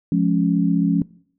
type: chord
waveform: sine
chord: Db major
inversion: first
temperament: equal with one note detuned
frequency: 174.61 / 210.1 / 277.2 Hz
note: F3 / Ab3 / Db4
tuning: 0 / +20 / 0 cents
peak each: -18 / -21 / -20 dBFS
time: 0.12-1.02 s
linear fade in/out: 2 ms
effects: noise-tail reverb RT60 0.6 s tail -22 dB re dry